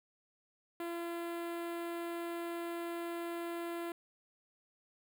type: tone with notch filter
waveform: sawtooth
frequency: 340.7 Hz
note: F4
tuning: 43 cents flat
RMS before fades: -40 dBFS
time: 0.8-3.92 s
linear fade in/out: 2 ms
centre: 5700 Hz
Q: 0.67
effects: none